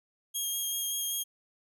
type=tone with vibrato; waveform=5% pulse; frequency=3246 Hz; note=G#7; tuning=40 cents flat; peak=-23 dBFS; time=0.34-1.24 s; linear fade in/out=20 ms; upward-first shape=square; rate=5.2 Hz; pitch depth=9 cents each way; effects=none